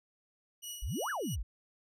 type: tone with tremolo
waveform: 15% pulse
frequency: 2918 Hz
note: F#7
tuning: 25 cents flat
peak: -32 dBFS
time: 0.62-1.36 s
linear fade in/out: 20 ms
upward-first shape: triangle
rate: 3.1 Hz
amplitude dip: 85%
type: exponential two-way sweep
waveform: sine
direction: up then down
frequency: 38.89 to 1760 to 38.89 Hz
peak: -33 dBFS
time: 0.82-1.43 s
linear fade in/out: 10 ms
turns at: 1.1 s
effects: none